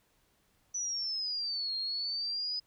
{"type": "exponential two-way sweep", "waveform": "sine", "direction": "down then up", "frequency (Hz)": [5980, 4214, 5010], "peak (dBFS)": -32, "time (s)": [0.74, 2.6], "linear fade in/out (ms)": 10, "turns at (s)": 1.76, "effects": ["pink hiss -71 dBFS RMS until 2.66 s"]}